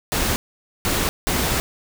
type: noise bursts at uneven times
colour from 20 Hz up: pink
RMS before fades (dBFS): -21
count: 3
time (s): 0.12-0.36 / 0.85-1.09 / 1.27-1.6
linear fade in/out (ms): 0
effects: none